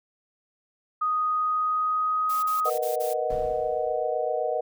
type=tone with pitch glide; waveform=sine; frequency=1244.5 to 1255.3 Hz; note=D#6 to D#6; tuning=0 to +15 cents; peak=-22 dBFS; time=1.01-2.7 s; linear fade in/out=10 ms; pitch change=+15 cents; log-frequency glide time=1.29-2.24 s
type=noise bursts; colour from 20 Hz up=blue; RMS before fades=-38 dBFS; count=5; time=2.29-3.138 s; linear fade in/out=10 ms; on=140 ms; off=37 ms
type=chord; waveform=sine; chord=B major seventh; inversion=third; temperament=equal; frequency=466.2 / 493.9 / 622.3 / 740 Hz; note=A#4 / B4 / D#5 / F#5; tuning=0 / 0 / 0 / 0 cents; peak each=-31 / -30 / -28 / -30 dBFS; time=2.65-4.61 s; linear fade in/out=10 ms
type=noise with exponential decay; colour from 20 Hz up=brown; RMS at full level=-34 dBFS; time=3.3-4.32 s; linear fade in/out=2 ms; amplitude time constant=220 ms
effects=none